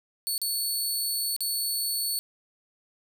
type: tone with dropouts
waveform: 15% pulse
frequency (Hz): 4435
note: C#8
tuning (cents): 0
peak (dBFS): -20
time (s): 0.27-2.19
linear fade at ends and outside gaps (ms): 0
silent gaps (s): 0.379-0.416 / 1.364-1.406
effects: none